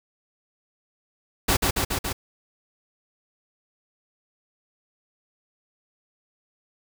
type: noise with echo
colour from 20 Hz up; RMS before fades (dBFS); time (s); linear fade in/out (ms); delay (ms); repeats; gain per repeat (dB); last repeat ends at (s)
pink; -20; 1.48-1.57; 10; 140; 4; -2; 2.13
effects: none